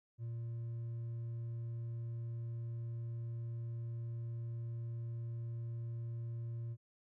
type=tone with hard clipping; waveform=sine; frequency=116.54 Hz; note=A#2; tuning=in tune; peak=-40 dBFS; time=0.18-6.77 s; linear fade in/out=50 ms; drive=2 dB; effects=none